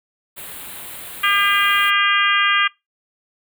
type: band-stop noise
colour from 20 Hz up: white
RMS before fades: -34 dBFS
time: 0.36-1.91 s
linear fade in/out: 20 ms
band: 4000 to 8000 Hz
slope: 48 dB/octave
type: harmonic tone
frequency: 402.2 Hz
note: G4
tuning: 44 cents sharp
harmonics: 3 / 4 / 5 / 6 / 7 / 8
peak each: -19 / -20 / -21 / -22 / -22 / -23 dBFS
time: 1.23-2.68 s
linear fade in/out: 10 ms
effects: noise-tail reverb RT60 0.2 s tail -23 dB re dry